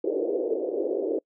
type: band-pass noise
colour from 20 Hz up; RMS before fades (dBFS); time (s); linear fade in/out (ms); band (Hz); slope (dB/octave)
white; -27; 0.04-1.19; 5; 330 to 520; 48
effects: noise-tail reverb RT60 0.1 s tail -26 dB re dry